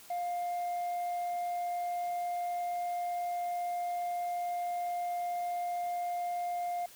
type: tone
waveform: sine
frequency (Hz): 704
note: F5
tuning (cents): +14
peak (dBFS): -29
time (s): 0.1-6.86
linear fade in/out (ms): 5
effects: tanh soft clip ceiling -31 dBFS + white hiss -54 dBFS RMS until 6.95 s